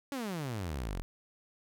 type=exponential sweep; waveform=sawtooth; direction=down; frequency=289.1 to 39.05 Hz; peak=-31 dBFS; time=0.12-1.02 s; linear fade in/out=0 ms; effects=none